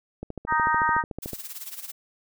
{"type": "click train", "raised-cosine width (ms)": 2, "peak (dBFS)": -20, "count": 16, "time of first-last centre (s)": [0.23, 1.333], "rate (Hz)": 13.6}
{"type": "harmonic tone", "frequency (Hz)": 311.1, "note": "D#4", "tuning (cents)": 0, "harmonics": [3, 4, 5, 6], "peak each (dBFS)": [-23, -25, -27, -29], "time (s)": [0.47, 1.04], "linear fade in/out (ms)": 50}
{"type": "noise with tremolo", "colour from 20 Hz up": "blue", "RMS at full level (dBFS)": -35, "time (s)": [1.22, 1.92], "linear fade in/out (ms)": 10, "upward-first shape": "sine", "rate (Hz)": 18, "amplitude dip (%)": 75}
{"effects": []}